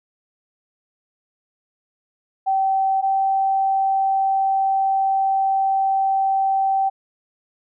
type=tone pair in turn; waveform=sine; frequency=772 / 775.6 Hz; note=G5 / G5; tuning=-27 / -19 cents; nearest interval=unison; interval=8 cents; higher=second; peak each=-16 dBFS; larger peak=neither; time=2.46-3.02 / 3.02-6.9 s; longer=second; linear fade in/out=20 ms; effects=none